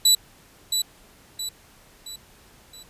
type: tone with echo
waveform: 25% pulse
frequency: 3951 Hz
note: B7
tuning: in tune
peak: -10 dBFS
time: 0.05-0.15 s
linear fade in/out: 5 ms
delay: 670 ms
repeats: 4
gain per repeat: -7 dB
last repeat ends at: 2.83 s
effects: pink hiss -53 dBFS RMS until 2.89 s + resampled to 32000 Hz